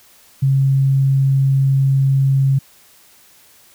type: tone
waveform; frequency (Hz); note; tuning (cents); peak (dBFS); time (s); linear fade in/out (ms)
sine; 135.7; C#3; -36; -11; 0.42-2.59; 10
effects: white hiss -49 dBFS RMS until 3.74 s